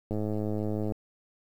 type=click train; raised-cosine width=2 ms; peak=-19 dBFS; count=87; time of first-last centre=0.11-0.921 s; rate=106 Hz; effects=9-bit